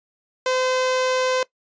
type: tone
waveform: sawtooth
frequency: 513 Hz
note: C5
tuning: 34 cents flat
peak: -15 dBFS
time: 0.46-1.43 s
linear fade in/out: 2 ms
effects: noise-tail reverb RT60 0.1 s tail -20 dB re dry + resampled to 16000 Hz